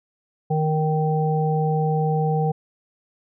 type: harmonic tone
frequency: 155.56 Hz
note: D#3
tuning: in tune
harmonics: 1 / 3 / 5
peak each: -20 / -25 / -25 dBFS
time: 0.5-2.52 s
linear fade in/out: 10 ms
effects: none